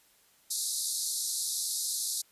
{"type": "band-pass noise", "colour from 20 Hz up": "white", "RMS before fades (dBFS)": -33, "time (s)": [0.5, 2.22], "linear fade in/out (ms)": 10, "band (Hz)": [3800, 12000], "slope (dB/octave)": 96, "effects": ["white hiss -64 dBFS RMS until 2.31 s", "resampled to 32000 Hz"]}